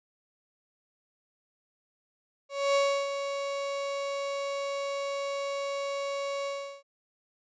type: tone with ADSR envelope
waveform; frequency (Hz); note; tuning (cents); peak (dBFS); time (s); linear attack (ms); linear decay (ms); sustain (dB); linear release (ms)
35% pulse; 558; C#5; +11; -20; 2.49-6.83; 260; 320; -9; 370
effects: resampled to 16000 Hz